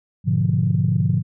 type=chord; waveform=sine; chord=G# diminished seventh; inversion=none; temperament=equal; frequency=103.83 / 123.47 / 146.83 / 174.61 Hz; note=G#2 / B2 / D3 / F3; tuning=0 / 0 / 0 / 0 cents; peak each=-21 dBFS; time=0.24-1.23 s; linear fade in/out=50 ms; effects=tanh soft clip ceiling -6 dBFS